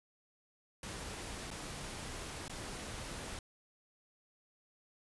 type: noise with dropouts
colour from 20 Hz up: pink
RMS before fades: -44 dBFS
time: 0.83-3.39 s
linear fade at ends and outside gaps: 2 ms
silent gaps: 1.505-1.512 / 2.481-2.496 s
effects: resampled to 24000 Hz